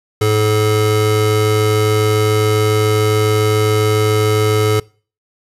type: tone pair together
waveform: square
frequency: 107.2 / 428.8 Hz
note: A2 / A4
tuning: -45 / -45 cents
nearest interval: 2 octaves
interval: 2400 cents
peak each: -15 dBFS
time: 0.21-4.8 s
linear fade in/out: 5 ms
effects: noise-tail reverb RT60 0.4 s tail -24 dB re dry + resampled to 32000 Hz